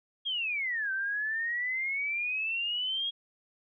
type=exponential two-way sweep; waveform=sine; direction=down then up; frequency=3304 to 1537 to 3304 Hz; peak=-29 dBFS; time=0.25-3.11 s; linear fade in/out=20 ms; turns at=0.92 s; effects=none